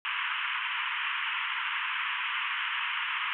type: band-pass noise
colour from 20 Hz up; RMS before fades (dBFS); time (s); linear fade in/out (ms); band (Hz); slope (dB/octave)
white; -32; 0.05-3.33; 0; 940 to 3100; 96
effects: none